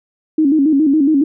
sine tone with vibrato, 293.7 Hz, D4, in tune, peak -9 dBFS, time 0.38-1.24 s, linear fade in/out 5 ms, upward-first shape square, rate 7.2 Hz, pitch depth 110 cents each way, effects none

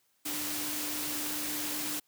sine tone in noise, 298.8 Hz, D4, 30 cents sharp, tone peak -41 dBFS, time 0.25-2 s, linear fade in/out 10 ms, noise white, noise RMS -35 dBFS, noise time 0.25-2 s, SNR -9 dB, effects white hiss -72 dBFS RMS until 2.07 s + high-pass 80 Hz 12 dB/octave

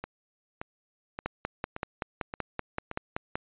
two click trains, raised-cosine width 0.5 ms, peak -15 / -20 dBFS, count 12 / 6, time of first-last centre 1.26-3.355 / 0.04-2.914 s, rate 5.25 / 1.74 Hz, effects resampled to 8000 Hz

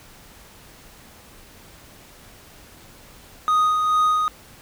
triangle tone with tremolo, 1244.5 Hz, D#6, in tune, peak -13 dBFS, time 3.48-4.28 s, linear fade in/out 0 ms, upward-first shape sine, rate 2.3 Hz, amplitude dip 35%, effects pink hiss -47 dBFS RMS until 4.61 s

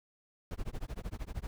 brown noise with tremolo, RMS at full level -36 dBFS, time 0.51-1.47 s, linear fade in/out 0 ms, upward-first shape sine, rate 13 Hz, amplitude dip 100%, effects none

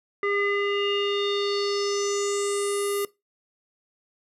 square tone with low-pass filter sweep, 404.1 Hz, G#4, 47 cents flat, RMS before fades -26 dBFS, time 0.23-3.05 s, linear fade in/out 2 ms, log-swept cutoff 1800 to 12000 Hz, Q 5.2, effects noise-tail reverb RT60 0.2 s tail -19 dB re dry

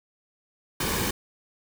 pink noise with comb filter, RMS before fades -27 dBFS, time 0.8-1.11 s, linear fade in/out 5 ms, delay 1.5 ms, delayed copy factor -0.5, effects none

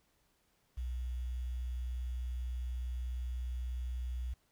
sine tone with quantisation, 61.7 Hz, B1, 1 cent flat, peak -35 dBFS, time 0.77-4.34 s, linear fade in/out 10 ms, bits 10, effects pink hiss -74 dBFS RMS until 4.51 s

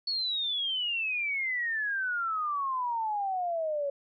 sine exponential sweep, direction down, 4435 to 554.4 Hz, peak -28 dBFS, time 0.07-3.9 s, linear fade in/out 5 ms, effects none

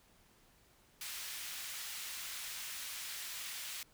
pink high-pass noise, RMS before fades -44 dBFS, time 1.01-3.83 s, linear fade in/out 2 ms, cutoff 2100 Hz, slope 12 dB/octave, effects pink hiss -67 dBFS RMS until 3.93 s

